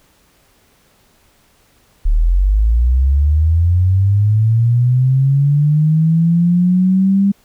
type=linear sweep; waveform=sine; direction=up; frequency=35.65 to 200.1 Hz; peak=-9 dBFS; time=2.05-7.32 s; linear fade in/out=10 ms; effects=pink hiss -54 dBFS RMS until 7.44 s